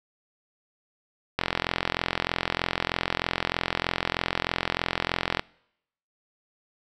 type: click train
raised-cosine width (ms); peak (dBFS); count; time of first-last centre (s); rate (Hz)
0.3; -7; 174; 1.39-5.395; 43.2
effects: noise-tail reverb RT60 0.8 s tail -25 dB re dry